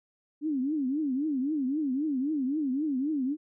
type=tone with vibrato; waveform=sine; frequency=282.3 Hz; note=C#4; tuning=32 cents sharp; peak=-26 dBFS; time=0.41-3.37 s; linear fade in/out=50 ms; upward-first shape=triangle; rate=3.8 Hz; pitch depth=230 cents each way; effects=none